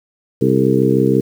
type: harmonic tone with a mistuned harmonic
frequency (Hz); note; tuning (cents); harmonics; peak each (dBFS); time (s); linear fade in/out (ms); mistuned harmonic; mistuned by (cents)
66; C2; +16; 2 / 3 / 4 / 5 / 6 / 7; -18 / -18 / -18 / -18 / -18 / -18; 0.41-1.21; 10; 7; -46
effects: 7-bit